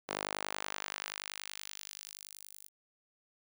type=tone with high-pass filter sweep; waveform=sawtooth; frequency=50.5 Hz; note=G#1; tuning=48 cents flat; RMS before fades=-43 dBFS; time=0.08-2.69 s; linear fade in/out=20 ms; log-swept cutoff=490 to 11000 Hz; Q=0.75; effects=none